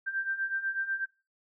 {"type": "beating tone pair", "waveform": "sine", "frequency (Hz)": [1568, 1576.1], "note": ["G6", "G6"], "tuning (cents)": [0, 9], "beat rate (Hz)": 8.1, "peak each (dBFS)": [-35, -31], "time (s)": [0.06, 1.06], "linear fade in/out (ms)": 20, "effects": ["noise-tail reverb RT60 0.3 s tail -20 dB re dry"]}